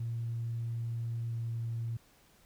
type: tone with pitch glide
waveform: sine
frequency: 116.2 to 115.53 Hz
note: A#2 to A#2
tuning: -5 to -15 cents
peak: -32 dBFS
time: 0-1.97 s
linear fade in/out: 5 ms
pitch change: -10 cents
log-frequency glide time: 1.28-1.36 s
effects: tanh soft clip ceiling -28 dBFS + pink hiss -64 dBFS RMS until 2.45 s